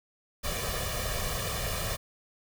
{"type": "noise with comb filter", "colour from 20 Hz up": "pink", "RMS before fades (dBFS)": -32, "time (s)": [0.43, 1.97], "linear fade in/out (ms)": 20, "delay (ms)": 1.7, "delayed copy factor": 0.8, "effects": []}